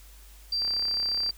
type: tone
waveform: sine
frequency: 4700 Hz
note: D8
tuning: 1 cent sharp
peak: -25 dBFS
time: 0.52-1.31 s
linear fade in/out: 5 ms
type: click train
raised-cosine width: 0.5 ms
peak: -28 dBFS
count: 24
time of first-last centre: 0.62-1.293 s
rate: 34.2 Hz
effects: added 50 Hz sine -48 dBFS peak until 1.37 s + white hiss -55 dBFS RMS until 1.37 s